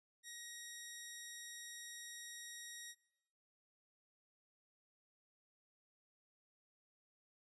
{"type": "tone", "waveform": "10% pulse", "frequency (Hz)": 1890, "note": "A#6", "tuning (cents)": 23, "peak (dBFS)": -40, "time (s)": [0.23, 2.95], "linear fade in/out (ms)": 50, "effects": ["noise-tail reverb RT60 0.9 s tail -23 dB re dry", "resampled to 24000 Hz"]}